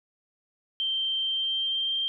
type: tone with pitch glide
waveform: sine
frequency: 3136 to 3167 Hz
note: G7 to G7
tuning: 0 to +17 cents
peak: -25 dBFS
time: 0.8-2.08 s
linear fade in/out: 0 ms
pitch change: +17 cents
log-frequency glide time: 1.22-1.97 s
effects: none